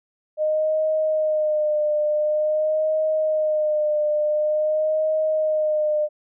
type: tone with vibrato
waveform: sine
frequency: 613 Hz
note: D#5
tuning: 26 cents flat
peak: -18 dBFS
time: 0.37-6.09 s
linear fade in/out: 50 ms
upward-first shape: sine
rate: 0.47 Hz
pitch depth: 34 cents each way
effects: none